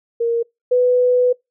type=tone pair in turn; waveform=sine; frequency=466.2 / 496.7 Hz; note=A#4 / B4; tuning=0 / +10 cents; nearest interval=minor second; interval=110 cents; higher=second; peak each=-15 / -11 dBFS; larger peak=second; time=0.2-0.43 / 0.71-1.33 s; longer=second; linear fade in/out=10 ms; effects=noise-tail reverb RT60 0.2 s tail -26 dB re dry

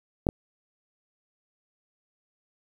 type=clicks; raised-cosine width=2 ms; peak=-11 dBFS; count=2; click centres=0.268 / 0.289 s; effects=8-bit

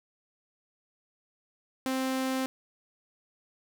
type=tone; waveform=sawtooth; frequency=262.1 Hz; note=C4; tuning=3 cents sharp; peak=-24 dBFS; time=1.86-2.46 s; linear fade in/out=0 ms; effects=none

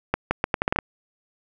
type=accelerating click train; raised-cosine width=0.5 ms; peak=-5 dBFS; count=9; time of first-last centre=0.14-0.788 s; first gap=170 ms; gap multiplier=0.77; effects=none

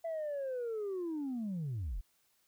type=linear sweep; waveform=sine; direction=down; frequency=671 to 30.87 Hz; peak=-33 dBFS; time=0.04-2.01 s; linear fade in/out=10 ms; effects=tanh soft clip ceiling -33 dBFS + white hiss -73 dBFS RMS until 2.47 s

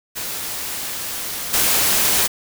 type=noise with level steps; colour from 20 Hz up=white; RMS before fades=-27 / -17 dBFS; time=0.15-2.28 s; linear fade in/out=20 ms; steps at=1.53 s; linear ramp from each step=10 ms; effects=none

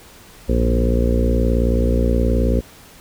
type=harmonic tone with a mistuned harmonic; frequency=58.8 Hz; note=A#1; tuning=16 cents sharp; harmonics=1 / 2 / 3 / 4 / 5 / 6 / 7 / 8 / 9; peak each=-16 / -25 / -27 / -22 / -28 / -29 / -27 / -26 / -26 dBFS; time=0.48-2.61 s; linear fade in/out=20 ms; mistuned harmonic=2; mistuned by=-27 cents; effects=pink hiss -44 dBFS RMS until 3 s

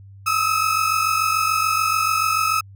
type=tone pair together; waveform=35% pulse; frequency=1263.1 / 1310 Hz; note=D#6 / E6; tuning=+26 / -11 cents; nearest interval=minor second; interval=63 cents; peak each=-19 dBFS; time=0.26-2.61 s; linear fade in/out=10 ms; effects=added 98 Hz sine -40 dBFS peak until 2.75 s

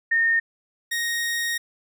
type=tone pair in turn; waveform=sine / sawtooth; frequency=1832 / 1867.3 Hz; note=A#6 / A#6; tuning=-31 / +2 cents; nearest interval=unison; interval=33 cents; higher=second; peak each=-17 / -20 dBFS; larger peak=first; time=0.11-0.4 / 0.91-1.58 s; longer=second; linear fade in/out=10 ms; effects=none

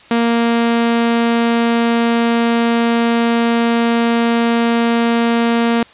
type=tone; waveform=sawtooth; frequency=233.1 Hz; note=A#3; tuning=in tune; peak=-8 dBFS; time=0.11-5.83 s; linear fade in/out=2 ms; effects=white hiss -43 dBFS RMS until 5.93 s + resampled to 8000 Hz

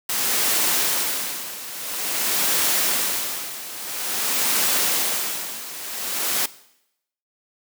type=noise with tremolo; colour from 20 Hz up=white; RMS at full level=-20 dBFS; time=0.09-6.46 s; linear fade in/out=5 ms; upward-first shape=sine; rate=0.49 Hz; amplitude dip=80%; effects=noise-tail reverb RT60 0.8 s tail -18 dB re dry + high-pass 200 Hz 12 dB/octave

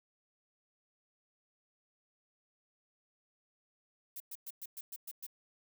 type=noise bursts; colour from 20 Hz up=violet; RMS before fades=-44 dBFS; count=8; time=4.16-5.266 s; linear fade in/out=5 ms; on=42 ms; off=110 ms; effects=none

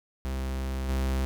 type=tone with level steps; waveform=45% pulse; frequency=65.8 Hz; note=C2; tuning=10 cents sharp; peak=-29 / -25 dBFS; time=0.25-1.25 s; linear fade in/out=0 ms; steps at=0.88 s; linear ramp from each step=20 ms; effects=none

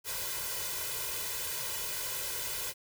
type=noise with comb filter; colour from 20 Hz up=white; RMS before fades=-36 dBFS; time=0.04-2.74 s; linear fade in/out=50 ms; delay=2 ms; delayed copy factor=+0.95; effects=none

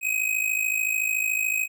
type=tone with amplitude modulation; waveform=square; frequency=2527 Hz; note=D#7; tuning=26 cents sharp; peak=-20 dBFS; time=0.01-1.68 s; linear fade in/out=50 ms; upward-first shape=sine; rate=53.7 Hz; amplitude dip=75%; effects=none

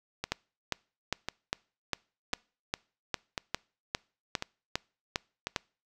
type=two click trains; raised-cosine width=0.2 ms; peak=-15 / -11 dBFS; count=6 / 14; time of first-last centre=0.24-5.47 / 0.32-5.562 s; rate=0.956 / 2.48 Hz; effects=noise-tail reverb RT60 0.4 s tail -26 dB re dry

